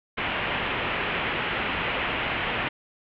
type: low-pass noise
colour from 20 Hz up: white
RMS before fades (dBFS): -28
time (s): 0.17-2.69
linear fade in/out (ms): 10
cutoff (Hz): 3000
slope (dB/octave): 48
effects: none